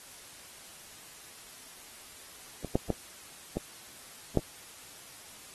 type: clicks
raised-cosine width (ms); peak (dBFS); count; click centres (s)
2; -23 / -11 / -12 / -17 / -10; 5; 2.647 / 2.755 / 2.903 / 3.57 / 4.373
effects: white hiss -50 dBFS RMS until 5.54 s + AAC 32 kbps